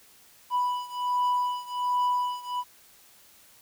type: beating tone pair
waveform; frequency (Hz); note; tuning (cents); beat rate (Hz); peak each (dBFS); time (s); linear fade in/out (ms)
triangle; 987 / 988.3; B5 / B5; -1 / +1; 1.3; -25 / -27; 0.5-2.64; 50
effects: white hiss -56 dBFS RMS until 3.61 s